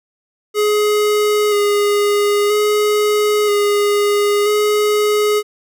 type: tone with vibrato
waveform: square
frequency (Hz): 415.3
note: G#4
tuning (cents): 0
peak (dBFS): -13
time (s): 0.54-5.43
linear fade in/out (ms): 50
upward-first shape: square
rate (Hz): 0.51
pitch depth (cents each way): 18
effects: none